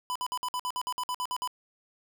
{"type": "tone bursts", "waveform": "square", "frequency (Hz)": 997, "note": "B5", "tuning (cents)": 16, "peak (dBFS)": -30, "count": 13, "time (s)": [0.1, 1.475], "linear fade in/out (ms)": 0, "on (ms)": 55, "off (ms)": 55, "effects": []}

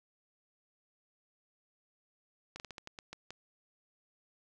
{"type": "slowing click train", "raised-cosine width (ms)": 0.2, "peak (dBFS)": -27, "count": 9, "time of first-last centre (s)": [2.56, 3.306], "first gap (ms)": 39, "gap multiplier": 1.24, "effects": []}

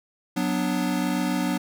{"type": "chord", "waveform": "square", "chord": "B minor", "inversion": "second", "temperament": "equal", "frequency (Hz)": [185, 246.9, 293.7], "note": ["F#3", "B3", "D4"], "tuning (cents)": [0, 0, 0], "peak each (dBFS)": -28, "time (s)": [0.36, 1.58], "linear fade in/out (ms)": 10, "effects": []}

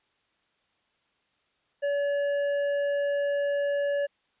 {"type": "tone with hard clipping", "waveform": "sine", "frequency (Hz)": 570, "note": "C#5", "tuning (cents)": 48, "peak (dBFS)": -26, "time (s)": [1.82, 4.07], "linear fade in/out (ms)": 20, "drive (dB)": 7, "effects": ["white hiss -71 dBFS RMS until 4.4 s", "resampled to 8000 Hz"]}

